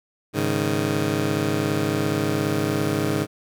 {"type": "chord", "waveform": "15% pulse", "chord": "Ab suspended fourth", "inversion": "none", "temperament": "just", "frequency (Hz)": [103.83, 138.43, 155.74], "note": ["Ab2", "Db3", "Eb3"], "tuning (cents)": [0, -2, 2], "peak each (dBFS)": -20, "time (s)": [0.33, 3.27], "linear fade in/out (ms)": 50, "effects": []}